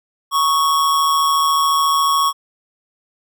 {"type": "tone with amplitude modulation", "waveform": "square", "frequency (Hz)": 1108.7, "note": "C#6", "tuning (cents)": 0, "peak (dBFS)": -12, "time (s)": [0.31, 2.33], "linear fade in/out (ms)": 50, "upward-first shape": "sine", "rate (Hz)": 154, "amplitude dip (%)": 45, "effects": []}